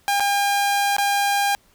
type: tone with dropouts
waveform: sawtooth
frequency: 805 Hz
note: G5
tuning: 46 cents sharp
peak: -14 dBFS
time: 0.08-1.55 s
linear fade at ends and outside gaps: 0 ms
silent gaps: 0.198-0.204 / 0.966-0.983 s
effects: pink hiss -58 dBFS RMS until 1.74 s